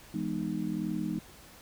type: chord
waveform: sine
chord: E major seventh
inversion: none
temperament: just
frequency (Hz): 164.81 / 206 / 247.2 / 309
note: E3 / G#3 / B3 / D#4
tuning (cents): 0 / -14 / +2 / -12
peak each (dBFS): -37 / -34 / -38 / -35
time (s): 0.14-1.19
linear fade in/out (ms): 5
effects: pink hiss -53 dBFS RMS until 1.61 s